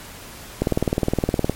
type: click train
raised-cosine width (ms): 2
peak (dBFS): -5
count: 18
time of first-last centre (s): 0.62-1.496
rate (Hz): 19.4
effects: pink hiss -39 dBFS RMS until 1.55 s + MP3 64 kbps